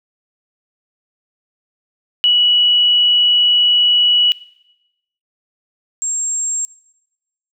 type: tone pair in turn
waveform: sine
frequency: 2935 / 7475 Hz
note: F#7 / A#8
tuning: -15 / +4 cents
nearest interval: octave + major third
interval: 1619 cents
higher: second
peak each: -9 / -17 dBFS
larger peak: first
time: 2.24-4.32 / 6.02-6.65 s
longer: first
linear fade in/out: 0 ms
effects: noise-tail reverb RT60 0.9 s tail -19 dB re dry